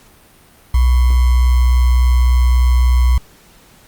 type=tone with sample-and-hold; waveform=sine; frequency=61.74 Hz; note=B1; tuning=in tune; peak=-8 dBFS; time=0.74-3.18 s; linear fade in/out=5 ms; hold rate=1050 Hz; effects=pink hiss -47 dBFS RMS until 3.87 s + Opus 48 kbps